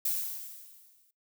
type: noise with exponential decay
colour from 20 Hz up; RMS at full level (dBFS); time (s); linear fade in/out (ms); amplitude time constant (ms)
violet; -28; 0.05-1.11; 5; 230
effects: noise-tail reverb RT60 0.2 s tail -23 dB re dry